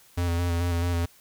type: tone with vibrato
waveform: square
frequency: 86.3 Hz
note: F2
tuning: 20 cents flat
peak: -24 dBFS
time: 0.17-1.06 s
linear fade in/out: 10 ms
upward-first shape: square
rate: 4.6 Hz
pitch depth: 25 cents each way
effects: white hiss -56 dBFS RMS until 1.2 s